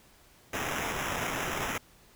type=noise with sample-and-hold; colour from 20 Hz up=white; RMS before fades=-33 dBFS; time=0.53-1.78 s; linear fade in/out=5 ms; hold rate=4410 Hz; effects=pink hiss -59 dBFS RMS until 2.15 s